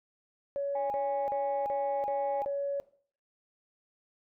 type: tone bursts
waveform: sine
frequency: 562 Hz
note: C#5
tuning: 24 cents sharp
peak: -29 dBFS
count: 6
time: 0.56-2.8 s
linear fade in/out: 0 ms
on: 340 ms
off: 40 ms
type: tone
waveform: sine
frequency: 824 Hz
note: G#5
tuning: 14 cents flat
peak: -31 dBFS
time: 0.75-2.45 s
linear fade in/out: 5 ms
effects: noise-tail reverb RT60 0.5 s tail -18 dB re dry + tanh soft clip ceiling -23 dBFS